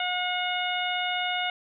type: harmonic tone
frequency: 723 Hz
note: F#5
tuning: 40 cents flat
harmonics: 1 / 2 / 3 / 4 / 5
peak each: -30 / -33 / -32 / -32 / -35 dBFS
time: 0-1.5 s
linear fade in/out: 2 ms
effects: none